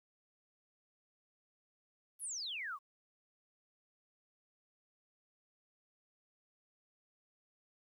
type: exponential sweep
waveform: sine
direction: down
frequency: 11810 to 1046.5 Hz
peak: -39 dBFS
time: 2.19-2.79 s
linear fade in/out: 50 ms
effects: 12-bit